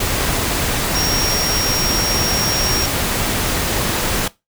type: tone in noise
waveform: sine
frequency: 5588 Hz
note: F8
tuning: in tune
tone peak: -19 dBFS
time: 0.95-2.86 s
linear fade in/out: 5 ms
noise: pink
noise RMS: -19 dBFS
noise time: 0-4.28 s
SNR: -3 dB
effects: noise-tail reverb RT60 0.2 s tail -19 dB re dry